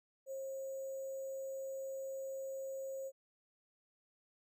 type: tone with sample-and-hold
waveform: sine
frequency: 537 Hz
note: C5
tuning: 45 cents sharp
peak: -40 dBFS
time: 0.26-3.12 s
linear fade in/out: 50 ms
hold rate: 7350 Hz
effects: none